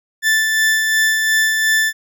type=tone with tremolo; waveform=40% pulse; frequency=1760 Hz; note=A6; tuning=in tune; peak=-11 dBFS; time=0.22-1.93 s; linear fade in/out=50 ms; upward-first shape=sine; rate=2.8 Hz; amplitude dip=35%; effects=none